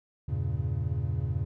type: chord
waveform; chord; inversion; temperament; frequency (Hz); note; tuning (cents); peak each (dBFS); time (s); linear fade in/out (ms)
triangle; E diminished seventh; none; equal; 82.41 / 98 / 116.54 / 138.59; E2 / G2 / Bb2 / Db3; 0 / 0 / 0 / 0; -31; 0.28-1.45; 10
effects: none